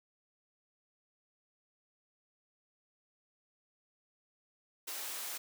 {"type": "high-pass noise", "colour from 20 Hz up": "white", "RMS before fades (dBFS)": -41, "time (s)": [4.87, 5.38], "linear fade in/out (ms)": 10, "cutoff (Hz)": 410, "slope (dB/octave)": 12, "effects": []}